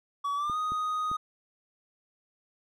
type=tone with pitch glide; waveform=triangle; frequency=1136 to 1246 Hz; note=C#6 to D#6; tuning=+42 to +2 cents; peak=-26 dBFS; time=0.24-1.17 s; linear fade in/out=10 ms; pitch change=+160 cents; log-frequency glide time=0.35-0.57 s
type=clicks; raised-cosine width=3 ms; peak=-29 dBFS; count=3; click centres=0.498 / 0.72 / 1.115 s
effects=none